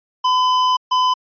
square tone bursts at uneven times, 1011 Hz, B5, 40 cents sharp, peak -14 dBFS, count 2, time 0.24-0.77 / 0.91-1.14 s, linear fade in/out 10 ms, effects resampled to 11025 Hz

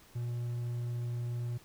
triangle tone, 120 Hz, B2, 49 cents flat, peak -31 dBFS, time 0.15-1.58 s, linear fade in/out 10 ms, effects pink hiss -59 dBFS RMS until 1.64 s

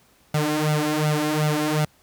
sawtooth tone with flanger, 151.8 Hz, D#3, 42 cents flat, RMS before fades -22 dBFS, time 0.34-1.85 s, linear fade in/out 5 ms, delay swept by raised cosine 1.4 to 3.8 ms, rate 2.7 Hz, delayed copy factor +0.85, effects pink hiss -58 dBFS RMS until 2.02 s + high-pass 60 Hz 12 dB/octave

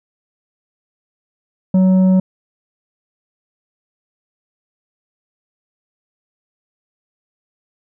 triangle tone with tanh clipping, 186.9 Hz, F#3, 18 cents sharp, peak -10 dBFS, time 1.74-2.2 s, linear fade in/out 5 ms, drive 11 dB, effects none

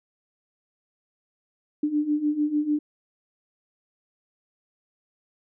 sine beating tone pair, 293.7 / 300.4 Hz, D4 / D4, 0 / +39 cents, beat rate 6.7 Hz, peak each -27 / -23 dBFS, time 1.83-2.79 s, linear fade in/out 5 ms, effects none

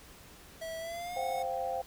square tone with pitch glide, 652 to 731.8 Hz, E5 to F#5, -19 to -19 cents, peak -38 dBFS, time 0.61-1.43 s, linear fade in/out 10 ms, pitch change +200 cents, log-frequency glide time 0.79-1.22 s
sine chord, C suspended fourth, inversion none, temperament equal, 523.3 / 698.5 / 784 Hz, C5 / F5 / G5, 0 / 0 / 0 cents, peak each -36 dBFS, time 1.16-1.82 s, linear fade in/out 10 ms
effects added 61 Hz sine -60 dBFS peak until 1.86 s + pink hiss -54 dBFS RMS until 1.86 s

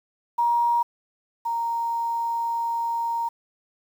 sine tone pair in turn, 946 / 929.7 Hz, A#5 / A#5, +25 / -5 cents, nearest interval unison, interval 30 cents, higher first, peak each -18 / -23 dBFS, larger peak first, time 0.38-0.83 / 1.45-3.29 s, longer second, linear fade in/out 10 ms, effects 8-bit

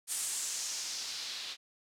blue noise with low-pass filter sweep, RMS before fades -38 dBFS, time 0.07-1.57 s, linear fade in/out 50 ms, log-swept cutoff 9300 to 3700 Hz, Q 2.2, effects none

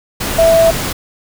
sine tone in noise, 659.3 Hz, E5, in tune, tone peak -6 dBFS, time 0.38-0.71 s, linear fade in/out 10 ms, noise pink, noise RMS -19 dBFS, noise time 0.2-0.93 s, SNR +10 dB, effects none

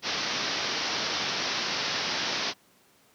white low-pass noise, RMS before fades -30 dBFS, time 0.02-2.54 s, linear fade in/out 50 ms, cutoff 5800 Hz, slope 96 dB/octave, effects pink hiss -61 dBFS RMS until 3.14 s + high-pass 150 Hz 12 dB/octave

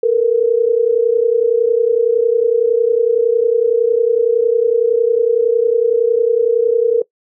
sine tone pair together, 448 / 478.9 Hz, A4 / A#4, +31 / +47 cents, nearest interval minor second, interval 116 cents, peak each -13 dBFS, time 0.03-7.02 s, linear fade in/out 5 ms, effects noise-tail reverb RT60 0.1 s tail -21 dB re dry

